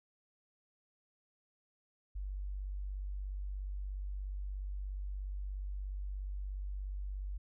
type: tone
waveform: sine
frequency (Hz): 48.46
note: G1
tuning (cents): -19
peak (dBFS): -37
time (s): 2.15-7.38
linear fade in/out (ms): 10
effects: none